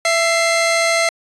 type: tone pair together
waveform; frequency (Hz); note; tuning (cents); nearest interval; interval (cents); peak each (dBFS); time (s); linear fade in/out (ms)
sawtooth; 666.5 / 2093; E5 / C7; +19 / 0; octave + minor sixth; 1981; -12 / -14; 0.05-1.09; 2
effects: resampled to 22050 Hz